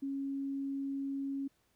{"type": "tone", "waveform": "sine", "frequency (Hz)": 275, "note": "C#4", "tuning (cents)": -14, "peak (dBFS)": -34, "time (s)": [0.02, 1.48], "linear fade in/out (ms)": 10, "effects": ["pink hiss -74 dBFS RMS until 1.75 s"]}